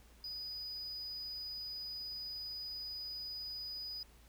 triangle tone, 4960 Hz, D#8, 6 cents flat, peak -40 dBFS, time 0.24-4.03 s, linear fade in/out 2 ms, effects added 57 Hz sine -60 dBFS peak until 4.28 s + pink hiss -65 dBFS RMS until 4.28 s

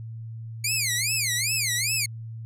10% pulse tone with vibrato, 2243 Hz, C#7, 20 cents sharp, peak -14 dBFS, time 0.64-2.06 s, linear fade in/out 5 ms, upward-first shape sine, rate 2.5 Hz, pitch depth 280 cents each way, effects added 113 Hz sine -34 dBFS peak until 2.45 s + low-pass 12000 Hz 12 dB/octave

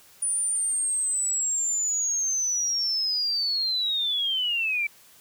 sine linear sweep, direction down, 9500 to 2300 Hz, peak -23 dBFS, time 0.22-4.87 s, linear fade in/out 5 ms, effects white hiss -54 dBFS RMS until 5.2 s

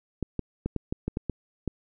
clicks, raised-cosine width 3 ms, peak -15 dBFS, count 9, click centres 0.227 / 0.393 / 0.66 / 0.763 / 0.925 / 1.08 / 1.171 / 1.297 / 1.677 s, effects none

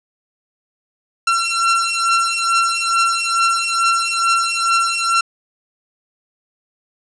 sawtooth beating tone pair, 1358 / 1360.3 Hz, F6 / F6, -49 / -46 cents, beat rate 2.3 Hz, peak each -14 dBFS, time 1.27-5.21 s, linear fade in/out 5 ms, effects resampled to 22050 Hz + 7-bit

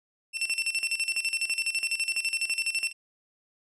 sawtooth tone with tremolo, 2697 Hz, E7, 39 cents sharp, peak -21 dBFS, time 0.33-2.93 s, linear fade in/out 50 ms, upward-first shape square, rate 12 Hz, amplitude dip 75%, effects resampled to 24000 Hz

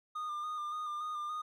triangle tone with vibrato, 1215 Hz, D#6, 42 cents flat, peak -34 dBFS, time 0.15-1.42 s, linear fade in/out 10 ms, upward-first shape square, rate 3.5 Hz, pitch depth 24 cents each way, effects none

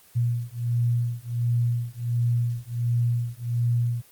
sine beating tone pair, 118.6 / 120 Hz, A#2 / B2, +30 / -49 cents, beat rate 1.4 Hz, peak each -25 dBFS, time 0.15-4.02 s, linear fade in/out 20 ms, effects white hiss -54 dBFS RMS until 4.11 s + Opus 24 kbps

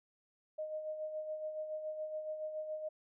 sine tone with tremolo, 619 Hz, D#5, 9 cents flat, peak -36 dBFS, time 0.58-2.89 s, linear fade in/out 10 ms, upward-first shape sine, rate 7.1 Hz, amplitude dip 50%, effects none

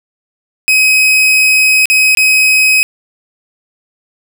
40% pulse tone with dropouts, 2533 Hz, D#7, 30 cents sharp, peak -5 dBFS, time 0.68-2.83 s, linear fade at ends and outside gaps 0 ms, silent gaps 1.856-1.9 / 2.15-2.172 s, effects none

